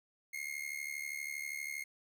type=tone with amplitude modulation; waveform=45% pulse; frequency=2140 Hz; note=C7; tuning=38 cents sharp; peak=-35 dBFS; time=0.33-1.84 s; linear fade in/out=10 ms; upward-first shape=sine; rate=72.5 Hz; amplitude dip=85%; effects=none